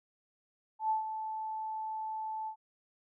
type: tone with ADSR envelope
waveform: sine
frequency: 874 Hz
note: A5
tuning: 12 cents flat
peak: -26 dBFS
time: 0.79-2.56 s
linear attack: 110 ms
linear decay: 130 ms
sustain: -9 dB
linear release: 84 ms
effects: none